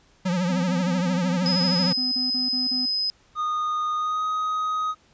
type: tone with vibrato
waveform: square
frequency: 179.7 Hz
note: F3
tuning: 50 cents sharp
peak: -22 dBFS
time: 0.25-1.93 s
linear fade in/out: 10 ms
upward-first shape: triangle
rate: 13 Hz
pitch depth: 110 cents each way
type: tone bursts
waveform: triangle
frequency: 252.5 Hz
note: B3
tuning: 39 cents sharp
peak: -27 dBFS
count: 13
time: 0.49-2.86 s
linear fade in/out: 10 ms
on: 150 ms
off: 35 ms
type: tone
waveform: sine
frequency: 5050 Hz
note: D#8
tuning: 25 cents sharp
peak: -22 dBFS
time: 1.46-3.1 s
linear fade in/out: 0 ms
type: tone with pitch glide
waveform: triangle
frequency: 1231 to 1255.4 Hz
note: D#6 to D#6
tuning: -19 to +15 cents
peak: -21 dBFS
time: 3.35-4.95 s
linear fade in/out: 50 ms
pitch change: +34 cents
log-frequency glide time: 3.96-4.24 s
effects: pink hiss -59 dBFS RMS until 5.13 s + resampled to 16000 Hz